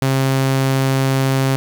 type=tone; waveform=sawtooth; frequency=134 Hz; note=C3; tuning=42 cents sharp; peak=-10 dBFS; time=0.02-1.56 s; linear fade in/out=0 ms; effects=7-bit